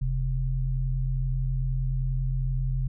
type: tone pair together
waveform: sine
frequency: 41.2 / 130.81 Hz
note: E1 / C3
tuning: 0 / 0 cents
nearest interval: octave + minor sixth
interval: 2000 cents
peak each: -26 / -27 dBFS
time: 0.01-2.88 s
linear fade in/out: 10 ms
effects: none